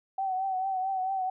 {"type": "tone with vibrato", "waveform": "sine", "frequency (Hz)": 760, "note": "F#5", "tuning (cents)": 46, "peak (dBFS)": -27, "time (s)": [0.18, 1.3], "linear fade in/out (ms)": 5, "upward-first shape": "triangle", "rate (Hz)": 4.5, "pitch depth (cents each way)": 53, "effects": []}